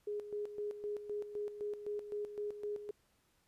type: tone with tremolo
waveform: sine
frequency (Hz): 415.3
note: G#4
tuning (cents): 0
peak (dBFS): -36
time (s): 0.07-2.91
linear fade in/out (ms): 5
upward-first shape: square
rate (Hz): 3.9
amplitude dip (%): 65
effects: pink hiss -74 dBFS RMS until 3.47 s + resampled to 32000 Hz